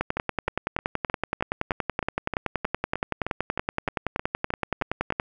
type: two click trains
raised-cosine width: 0.5 ms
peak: -9 / -13 dBFS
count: 56 / 17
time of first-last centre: 0.01-5.199 / 0.17-5.124 s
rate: 10.6 / 3.23 Hz
effects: none